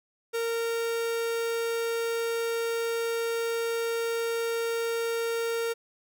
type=tone; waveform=45% pulse; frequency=461.5 Hz; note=A#4; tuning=17 cents flat; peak=-27 dBFS; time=0.33-5.74 s; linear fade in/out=20 ms; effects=none